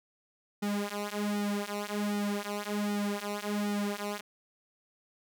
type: tone with flanger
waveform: sawtooth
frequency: 205.6 Hz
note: G#3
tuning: 17 cents flat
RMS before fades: -33 dBFS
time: 0.62-4.21 s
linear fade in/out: 10 ms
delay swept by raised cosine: 1.8 to 5.5 ms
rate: 1.3 Hz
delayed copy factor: -0.95
effects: none